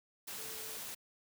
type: tone in noise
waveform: sine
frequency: 440 Hz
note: A4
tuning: in tune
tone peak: -54 dBFS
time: 0.38-0.78 s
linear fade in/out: 10 ms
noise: white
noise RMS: -44 dBFS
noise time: 0.27-0.95 s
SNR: -13 dB
effects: high-pass 80 Hz 12 dB/octave